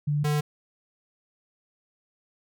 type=tone pair in turn; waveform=sine / square; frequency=146.9 / 148.86 Hz; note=D3 / D3; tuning=+1 / +24 cents; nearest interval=unison; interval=23 cents; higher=second; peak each=-22 / -23 dBFS; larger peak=first; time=0.07-0.24 / 0.24-0.41 s; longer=neither; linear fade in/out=10 ms; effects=none